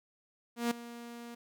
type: tone with ADSR envelope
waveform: sawtooth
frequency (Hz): 236.4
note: A#3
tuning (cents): +24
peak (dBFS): -23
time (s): 0.56-1.35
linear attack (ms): 150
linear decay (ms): 6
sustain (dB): -17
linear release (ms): 8
effects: none